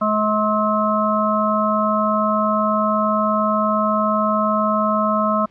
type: harmonic tone with a mistuned harmonic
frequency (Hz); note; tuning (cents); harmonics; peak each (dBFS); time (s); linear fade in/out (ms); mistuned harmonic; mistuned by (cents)
212.9; G#3; +43; 1 / 3 / 5 / 6; -21 / -21 / -21 / -21; 0.01-5.46; 10; 6; +21
effects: pink hiss -54 dBFS RMS until 5.5 s + low-pass 3000 Hz 12 dB/octave